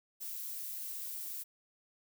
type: noise with amplitude modulation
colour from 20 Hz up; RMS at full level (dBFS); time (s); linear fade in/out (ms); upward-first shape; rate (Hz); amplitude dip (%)
violet; -40; 0.2-1.44; 20; sine; 228; 35
effects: none